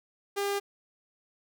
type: tone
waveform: sawtooth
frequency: 401.6 Hz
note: G4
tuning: 42 cents sharp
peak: -24 dBFS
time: 0.36-0.6 s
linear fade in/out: 20 ms
effects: none